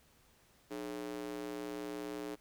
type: tone with high-pass filter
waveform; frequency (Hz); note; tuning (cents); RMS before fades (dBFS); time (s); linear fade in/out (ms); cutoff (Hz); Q
square; 60.2; B1; -44; -42; 0.7-2.36; 20; 350; 3.4
effects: pink hiss -67 dBFS RMS until 2.4 s